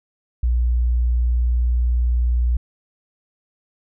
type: tone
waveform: sine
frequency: 60.1 Hz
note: B1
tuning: 46 cents flat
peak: -15 dBFS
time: 0.43-2.57 s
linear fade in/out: 5 ms
effects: none